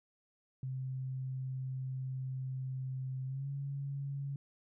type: tone with pitch glide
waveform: sine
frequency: 130.81 to 139.39 Hz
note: C3 to C#3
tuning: 0 to +10 cents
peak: -36 dBFS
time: 0.63-4.36 s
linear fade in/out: 2 ms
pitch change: +110 cents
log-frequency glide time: 3.26-3.48 s
effects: none